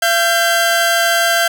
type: tone pair together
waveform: sawtooth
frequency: 680 / 1575.8 Hz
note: F5 / G6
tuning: -46 / +9 cents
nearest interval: octave + minor third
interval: 1455 cents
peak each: -11 dBFS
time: 0.02-1.48 s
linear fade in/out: 5 ms
effects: none